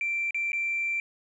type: tone with dropouts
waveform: sine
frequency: 2351 Hz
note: D7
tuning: 1 cent sharp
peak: -25 dBFS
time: 0.01-1 s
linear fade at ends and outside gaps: 1 ms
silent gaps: 0.308-0.345 / 0.519-0.531 s
effects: tanh soft clip ceiling -21 dBFS